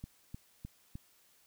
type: click train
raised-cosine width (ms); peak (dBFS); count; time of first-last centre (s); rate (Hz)
5; -30; 4; 0.04-0.955; 3.28
effects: white hiss -67 dBFS RMS until 1.46 s